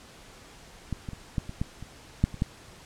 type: clicks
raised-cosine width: 5 ms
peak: -17 / -22 / -27 / -14 / -24 / -15 / -27 / -8 / -26 / -12 dBFS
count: 10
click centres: 0.927 / 1.088 / 1.133 / 1.382 / 1.494 / 1.615 / 1.826 / 2.24 / 2.343 / 2.421 s
effects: pink hiss -50 dBFS RMS until 2.85 s + low-pass 9000 Hz 12 dB/octave